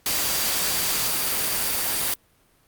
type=tone in noise; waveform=sine; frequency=4699 Hz; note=D8; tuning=in tune; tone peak=-34 dBFS; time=0.06-2.14 s; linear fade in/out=2 ms; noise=white; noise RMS=-24 dBFS; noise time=0.06-2.14 s; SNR=-13 dB; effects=pink hiss -61 dBFS RMS until 2.67 s + Opus 48 kbps